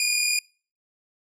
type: tone pair together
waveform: 15% pulse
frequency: 2422 / 2461 Hz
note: D#7 / D#7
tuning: -47 / -20 cents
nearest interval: unison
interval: 27 cents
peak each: -16 / -18 dBFS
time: 0-0.39 s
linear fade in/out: 2 ms
effects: noise-tail reverb RT60 0.4 s tail -25 dB re dry + low-pass 12000 Hz 12 dB/octave